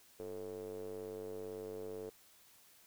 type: tone with band-pass filter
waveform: square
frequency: 49 Hz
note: G1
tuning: in tune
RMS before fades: -45 dBFS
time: 0.19-2.1 s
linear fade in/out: 10 ms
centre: 450 Hz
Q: 5.8
effects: white hiss -64 dBFS RMS until 2.86 s